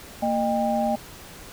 sine tone cluster, 229.9 / 614 / 798 Hz, A#3 / D#5 / G5, -24 / -23 / +31 cents, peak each -25 dBFS, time 0.22-0.96 s, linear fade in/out 10 ms, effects pink hiss -43 dBFS RMS until 1.52 s

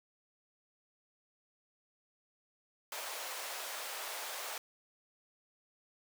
pink high-pass noise, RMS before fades -42 dBFS, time 2.92-4.58 s, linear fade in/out 2 ms, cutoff 550 Hz, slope 24 dB/octave, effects none

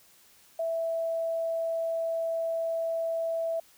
sine tone, 659 Hz, E5, 1 cent flat, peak -27 dBFS, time 0.59-3.6 s, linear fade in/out 5 ms, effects white hiss -59 dBFS RMS until 3.77 s

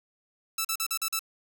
5% pulse tone bursts, 1318.5 Hz, E6, in tune, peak -15 dBFS, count 6, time 0.58-1.193 s, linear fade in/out 5 ms, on 68 ms, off 41 ms, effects none

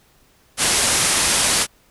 white low-pass noise, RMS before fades -18 dBFS, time 0.57-1.67 s, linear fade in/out 50 ms, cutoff 11000 Hz, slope 96 dB/octave, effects pink hiss -56 dBFS RMS until 1.9 s

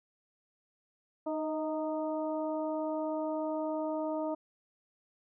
harmonic tone with a mistuned harmonic, 308.8 Hz, D#4, 13 cents flat, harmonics 1 / 2 / 3 / 4, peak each -35 / -34 / -40 / -47 dBFS, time 1.26-4.35 s, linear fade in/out 10 ms, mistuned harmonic 2, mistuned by +29 cents, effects none

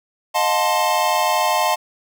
square chord, F dominant seventh, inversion third, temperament equal with one note detuned, 622.3 / 714.8 / 880 / 1046.5 Hz, Eb5 / F5 / A5 / C6, 0 / +40 / 0 / 0 cents, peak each -24 / -22 / -21 / -23 dBFS, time 0.34-1.76 s, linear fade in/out 20 ms, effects none

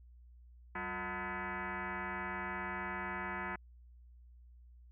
sine tone with frequency modulation, 356.2 Hz, F4, 34 cents sharp, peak -37 dBFS, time 0.75-3.56 s, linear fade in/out 5 ms, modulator 273 Hz, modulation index 6.6, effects added 60 Hz sine -55 dBFS peak until 4.91 s

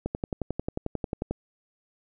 click train, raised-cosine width 2 ms, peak -15 dBFS, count 15, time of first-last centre 0.06-1.31 s, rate 11.2 Hz, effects none

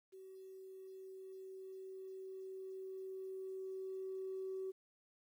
sine tone with level ramp, 379.9 Hz, F#4, 46 cents sharp, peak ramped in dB -52 to -39 dBFS, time 0.12-4.72 s, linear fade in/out 20 ms, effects tanh soft clip ceiling -35 dBFS + 12-bit

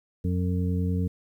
harmonic tone, 90.2 Hz, F#2, 44 cents flat, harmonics 1 / 2 / 3 / 5, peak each -25 / -28 / -34 / -37 dBFS, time 0.24-1.08 s, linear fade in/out 10 ms, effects 10-bit

